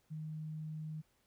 sine tone, 155.56 Hz, D#3, in tune, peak -40 dBFS, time 0.1-1.02 s, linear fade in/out 20 ms, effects pink hiss -75 dBFS RMS until 1.26 s

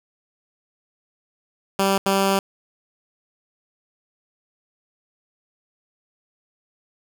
10% pulse tone bursts at uneven times, 195.1 Hz, G3, 8 cents flat, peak -9 dBFS, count 2, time 1.79-1.98 / 2.06-2.39 s, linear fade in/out 2 ms, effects none

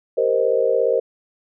sine chord, C minor seventh, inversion second, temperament equal, 392 / 466.2 / 523.3 / 622.3 Hz, G4 / Bb4 / C5 / Eb5, 0 / 0 / 0 / 0 cents, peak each -25 / -19 / -19 / -24 dBFS, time 0.17-1 s, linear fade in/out 10 ms, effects none

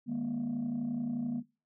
sine tone cluster, 155.2 / 208.3 / 239.9 Hz, D#3 / G#3 / A#3, -4 / +5 / +50 cents, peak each -40 / -37 / -31 dBFS, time 0.06-1.43 s, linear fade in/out 50 ms, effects noise-tail reverb RT60 0.3 s tail -18 dB re dry + tanh soft clip ceiling -28 dBFS

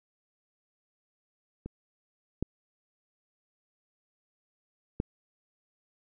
clicks, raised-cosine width 3 ms, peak -25 / -16 / -15 dBFS, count 3, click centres 1.66 / 2.426 / 5.001 s, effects none

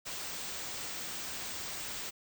white band-stop noise, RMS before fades -40 dBFS, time 0.05-2.11 s, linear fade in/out 20 ms, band 8900 to 15000 Hz, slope 96 dB/octave, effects none

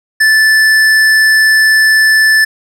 triangle tone with hard clipping, 1752 Hz, A6, 8 cents flat, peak -7 dBFS, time 0.2-2.45 s, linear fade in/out 10 ms, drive 15 dB, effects none

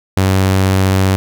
sawtooth tone, 95.3 Hz, G2, 48 cents flat, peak -6 dBFS, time 0.17-1.16 s, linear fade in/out 0 ms, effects none

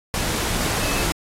sine tone in noise, 2602 Hz, E7, 23 cents flat, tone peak -32 dBFS, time 0.8-1.03 s, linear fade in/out 0 ms, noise pink, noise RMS -23 dBFS, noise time 0.14-1.12 s, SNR -12 dB, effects low-pass 12000 Hz 12 dB/octave + AAC 48 kbps

